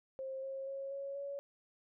sine tone with pitch steps, 531 / 538.4 / 545.9 / 553.5 / 561.3 Hz, C5 / C5 / C#5 / C#5 / C#5, +25 / +49 / -27 / -3 / +22 cents, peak -39 dBFS, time 0.19-1.39 s, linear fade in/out 0 ms, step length 240 ms, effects none

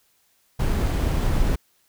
brown noise with sample-and-hold, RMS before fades -21 dBFS, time 0.59-1.56 s, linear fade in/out 10 ms, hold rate 11025 Hz, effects white hiss -64 dBFS RMS until 1.88 s

